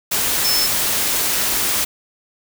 sine tone in noise, 5274 Hz, E8, in tune, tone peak -17 dBFS, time 0.44-0.67 s, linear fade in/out 10 ms, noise white, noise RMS -19 dBFS, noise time 0.11-1.85 s, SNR -1 dB, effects none

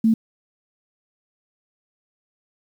sine tone, 223.7 Hz, A3, 29 cents sharp, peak -13 dBFS, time 0.04-0.14 s, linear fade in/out 5 ms, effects 8-bit

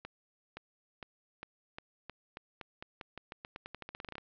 accelerating click train, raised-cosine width 0.3 ms, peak -26 dBFS, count 25, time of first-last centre 0.05-4.182 s, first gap 520 ms, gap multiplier 0.88, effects low-pass 4000 Hz 12 dB/octave

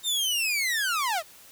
sawtooth linear sweep, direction down, 3690 to 587.3 Hz, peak -21 dBFS, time 0.03-1.23 s, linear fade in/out 50 ms, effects white hiss -51 dBFS RMS until 1.51 s

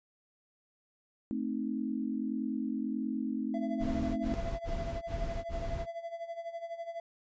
sine chord, A diminished, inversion none, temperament equal, 220 / 261.6 / 311.1 Hz, A3 / C4 / Eb4, 0 / 0 / 0 cents, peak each -35 / -35 / -38 dBFS, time 1.31-4.34 s, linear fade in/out 0 ms
triangle tone with tremolo, 673 Hz, E5, 36 cents sharp, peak -33 dBFS, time 3.54-7 s, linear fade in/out 2 ms, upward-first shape sine, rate 12 Hz, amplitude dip 75%
brown noise bursts, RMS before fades -36 dBFS, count 5, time 3.79-5.866 s, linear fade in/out 50 ms, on 380 ms, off 44 ms
effects resampled to 16000 Hz

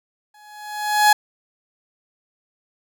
30% pulse tone with exponential growth, 841 Hz, G#5, 22 cents sharp, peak -6 dBFS, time 0.34-1.13 s, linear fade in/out 5 ms, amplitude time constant 170 ms, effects none

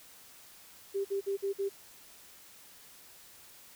sine tone bursts, 394.8 Hz, G4, 12 cents sharp, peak -29 dBFS, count 5, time 0.94-1.694 s, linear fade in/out 20 ms, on 110 ms, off 51 ms, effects white hiss -55 dBFS RMS until 3.75 s

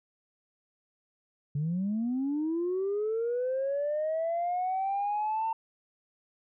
sine linear sweep, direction up, 139.5 to 907 Hz, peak -26 dBFS, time 1.55-5.53 s, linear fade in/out 5 ms, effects tanh soft clip ceiling -24 dBFS

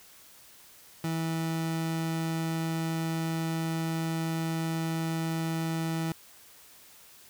30% pulse tone, 162.9 Hz, E3, 20 cents flat, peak -26 dBFS, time 1.04-6.12 s, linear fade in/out 2 ms, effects white hiss -54 dBFS RMS until 7.29 s

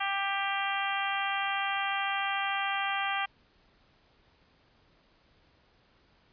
harmonic tone with a mistuned harmonic, 394.6 Hz, G4, 11 cents sharp, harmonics 2 / 3 / 4 / 5 / 6 / 7 / 8, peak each -33 / -35 / -36 / -37 / -38 / -38 / -39 dBFS, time 0-3.26 s, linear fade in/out 10 ms, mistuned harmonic 8, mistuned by +20 cents, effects pink hiss -65 dBFS RMS until 6.32 s + resampled to 11025 Hz

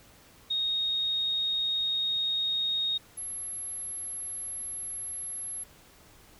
sine tone pair in turn, 3729 / 11113 Hz, A#7 / F9, 0 / -10 cents, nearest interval octave + perfect fifth, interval 1890 cents, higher second, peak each -26 / -34 dBFS, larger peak first, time 0.5-2.98 / 3.17-5.64 s, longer first, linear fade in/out 10 ms, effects pink hiss -56 dBFS RMS until 6.39 s

